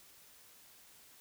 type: silence
effects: white hiss -60 dBFS RMS until 1.2 s